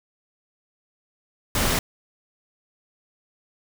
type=noise; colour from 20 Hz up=pink; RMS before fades=-22 dBFS; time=1.55-1.79 s; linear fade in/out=2 ms; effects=none